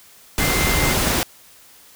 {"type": "tone in noise", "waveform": "sine", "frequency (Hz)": 2087, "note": "C7", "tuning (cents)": -5, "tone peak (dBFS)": -24, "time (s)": [0.4, 0.93], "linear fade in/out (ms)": 0, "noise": "pink", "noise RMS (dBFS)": -19, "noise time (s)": [0.38, 1.23], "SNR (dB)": -8, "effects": ["white hiss -48 dBFS RMS until 1.95 s"]}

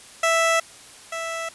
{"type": "tone pair in turn", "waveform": "15% pulse", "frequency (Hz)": [659.3, 659.3], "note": ["E5", "E5"], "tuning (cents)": [0, 0], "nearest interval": "unison", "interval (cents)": 0, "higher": "neither", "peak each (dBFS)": [-11, -21], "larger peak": "first", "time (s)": [[0.23, 0.6], [1.12, 1.49]], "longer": "neither", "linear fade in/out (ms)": 5, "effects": ["white hiss -45 dBFS RMS until 1.54 s", "resampled to 24000 Hz"]}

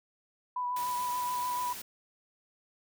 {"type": "tone with vibrato", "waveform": "sine", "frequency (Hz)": 987.8, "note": "B5", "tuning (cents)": 0, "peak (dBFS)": -30, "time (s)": [0.56, 1.73], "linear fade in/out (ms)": 5, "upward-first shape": "triangle", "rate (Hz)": 6.9, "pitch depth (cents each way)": 21}
{"type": "noise", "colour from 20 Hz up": "white", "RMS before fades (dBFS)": -42, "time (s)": [0.76, 1.82], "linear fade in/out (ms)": 5}
{"effects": []}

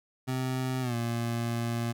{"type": "tone with pitch glide", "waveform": "25% pulse", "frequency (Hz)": [129.3, 117.21], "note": ["C3", "A#2"], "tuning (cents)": [-20, 10], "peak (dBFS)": -25, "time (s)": [0.27, 1.93], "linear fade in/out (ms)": 20, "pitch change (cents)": -170, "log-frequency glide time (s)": [0.81, 0.95], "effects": []}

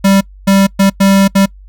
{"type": "tone bursts at uneven times", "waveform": "square", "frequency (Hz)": 195.6, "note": "G3", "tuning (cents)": -4, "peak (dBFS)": -6, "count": 5, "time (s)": [[0.04, 0.21], [0.47, 0.67], [0.79, 0.9], [1, 1.28], [1.35, 1.46]], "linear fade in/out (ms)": 10, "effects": ["noise-tail reverb RT60 0.1 s tail -24 dB re dry", "added 48 Hz sine -33 dBFS peak until 1.68 s"]}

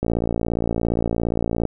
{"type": "click train", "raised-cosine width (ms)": 2, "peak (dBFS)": -8, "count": 94, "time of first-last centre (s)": [0.03, 1.653], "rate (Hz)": 57.3, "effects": []}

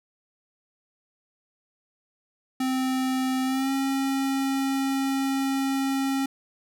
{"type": "tone with pitch glide", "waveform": "square", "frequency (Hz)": [260, 270.6], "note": ["C4", "C#4"], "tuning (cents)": [-11, -42], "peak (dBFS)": -24, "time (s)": [2.6, 6.26], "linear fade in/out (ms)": 5, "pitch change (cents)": 69, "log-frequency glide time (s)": [3.44, 3.72], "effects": []}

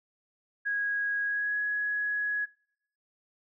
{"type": "tone with pitch glide", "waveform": "sine", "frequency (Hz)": [1650, 1675.9], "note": ["G#6", "G#6"], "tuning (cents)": [-12, 15], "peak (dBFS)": -27, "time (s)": [0.65, 2.46], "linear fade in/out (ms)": 20, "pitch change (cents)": 27, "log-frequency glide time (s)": [1.24, 1.57], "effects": ["noise-tail reverb RT60 0.8 s tail -26 dB re dry"]}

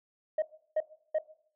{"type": "tone bursts", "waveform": "sine", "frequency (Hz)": 622.3, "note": "D#5", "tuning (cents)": 0, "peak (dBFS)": -23, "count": 3, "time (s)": [0.38, 1.186], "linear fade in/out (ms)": 5, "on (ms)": 42, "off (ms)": 340, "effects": ["noise-tail reverb RT60 0.6 s tail -18 dB re dry", "tanh soft clip ceiling -23 dBFS"]}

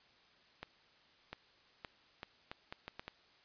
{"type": "accelerating click train", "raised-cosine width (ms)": 0.3, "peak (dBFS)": -27, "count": 9, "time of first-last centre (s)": [0.63, 3.08], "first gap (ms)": 700, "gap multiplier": 0.74, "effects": ["white hiss -66 dBFS RMS until 3.44 s", "resampled to 11025 Hz"]}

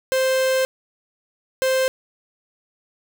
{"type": "tone pair in turn", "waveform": "45% pulse", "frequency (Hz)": [523, 523], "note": ["C5", "C5"], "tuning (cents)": [-1, -1], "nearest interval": "unison", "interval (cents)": 0, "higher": "neither", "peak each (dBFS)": [-17, -17], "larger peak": "neither", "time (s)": [[0.12, 0.65], [1.62, 1.88]], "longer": "first", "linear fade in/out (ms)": 0, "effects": []}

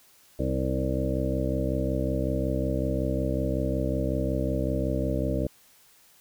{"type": "harmonic tone with a mistuned harmonic", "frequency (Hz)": 65.41, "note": "C2", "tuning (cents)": 0, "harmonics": [1, 2, 3, 4, 5, 7, 8, 9], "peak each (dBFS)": [-30, -31, -34, -33, -33, -35, -35, -33], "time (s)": [0.39, 5.47], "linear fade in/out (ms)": 5, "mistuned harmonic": 5, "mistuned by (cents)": -20, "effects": ["white hiss -58 dBFS RMS until 6.2 s"]}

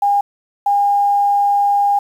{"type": "tone pair in turn", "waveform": "sine", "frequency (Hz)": [810, 810], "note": ["G#5", "G#5"], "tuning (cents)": [-43, -43], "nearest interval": "unison", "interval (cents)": 0, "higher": "neither", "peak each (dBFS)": -11, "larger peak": "neither", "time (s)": [[0.02, 0.21], [0.66, 1.99]], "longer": "second", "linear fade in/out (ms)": 5, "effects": ["7-bit"]}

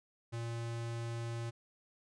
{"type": "tone", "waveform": "square", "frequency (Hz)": 116.54, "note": "A#2", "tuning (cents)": 0, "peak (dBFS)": -38, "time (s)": [0.32, 1.51], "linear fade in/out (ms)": 20, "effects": ["resampled to 22050 Hz"]}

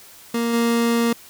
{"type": "tone with level steps", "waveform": "30% pulse", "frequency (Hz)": 233.4, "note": "A#3", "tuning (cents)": 2, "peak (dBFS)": [-17, -14], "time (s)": [0.34, 1.13], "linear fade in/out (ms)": 5, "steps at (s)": 0.53, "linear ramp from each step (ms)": 10, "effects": ["white hiss -45 dBFS RMS until 1.29 s"]}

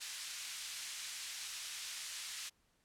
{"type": "band-pass noise", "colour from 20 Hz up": "white", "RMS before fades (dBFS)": -45, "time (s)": [0, 2.5], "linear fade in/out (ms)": 20, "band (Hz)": [1900, 7600], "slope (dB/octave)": 12, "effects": ["pink hiss -75 dBFS RMS until 2.84 s", "low-pass 12000 Hz 12 dB/octave"]}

